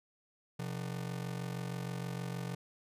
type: ring-modulated tone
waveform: 45% pulse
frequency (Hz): 149.4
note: D3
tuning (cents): +30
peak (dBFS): -34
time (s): 0.59-2.55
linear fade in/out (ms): 5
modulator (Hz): 23.2
effects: resampled to 32000 Hz